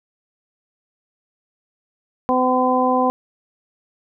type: harmonic tone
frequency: 254.4 Hz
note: C4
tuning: 48 cents flat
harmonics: 1 / 2 / 3 / 4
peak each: -20 / -20 / -20 / -20 dBFS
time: 2.29-3.1 s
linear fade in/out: 0 ms
effects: none